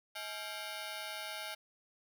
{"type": "ring-modulated tone", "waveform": "10% pulse", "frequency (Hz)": 742, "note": "F#5", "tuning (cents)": 5, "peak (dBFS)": -29, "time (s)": [0.15, 1.55], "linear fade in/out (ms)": 10, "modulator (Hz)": 105, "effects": []}